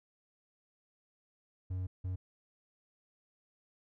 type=tone bursts at uneven times; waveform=triangle; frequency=92.3 Hz; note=F#2; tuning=4 cents flat; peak=-32 dBFS; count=2; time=1.7-1.87 / 2.04-2.16 s; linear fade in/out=10 ms; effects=none